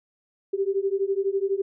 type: beating tone pair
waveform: sine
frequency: 386 / 398 Hz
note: G4 / G4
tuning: -27 / +26 cents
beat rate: 12 Hz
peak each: -25 dBFS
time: 0.53-1.62 s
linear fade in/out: 10 ms
effects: none